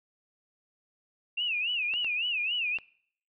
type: tone with vibrato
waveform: sine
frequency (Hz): 2675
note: E7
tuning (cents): +25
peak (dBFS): -27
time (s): 1.37-2.78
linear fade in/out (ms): 10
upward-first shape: sine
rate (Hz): 3.6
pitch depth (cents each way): 180
type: clicks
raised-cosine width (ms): 0.3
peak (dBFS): -27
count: 3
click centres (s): 1.938 / 2.046 / 2.786
effects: noise-tail reverb RT60 0.6 s tail -23 dB re dry